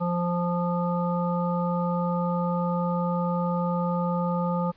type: harmonic tone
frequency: 174.9 Hz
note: F3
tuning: 3 cents sharp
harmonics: 1 / 3 / 5 / 7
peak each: -25 / -30 / -32 / -33 dBFS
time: 0-4.72 s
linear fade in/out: 20 ms
effects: pink hiss -60 dBFS RMS until 4.76 s + resampled to 11025 Hz